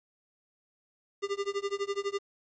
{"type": "tone with tremolo", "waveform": "square", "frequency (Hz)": 400.2, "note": "G4", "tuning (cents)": 36, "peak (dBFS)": -28, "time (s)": [1.22, 2.19], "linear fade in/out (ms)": 20, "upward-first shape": "sine", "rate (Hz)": 12, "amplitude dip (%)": 95, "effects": ["resampled to 16000 Hz", "10-bit"]}